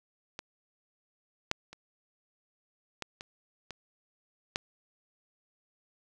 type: clicks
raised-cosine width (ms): 0.2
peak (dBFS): -21 / -10 / -29 / -18 / -24 / -23 / -12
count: 7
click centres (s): 0.391 / 1.514 / 1.73 / 3.023 / 3.209 / 3.707 / 4.559
effects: none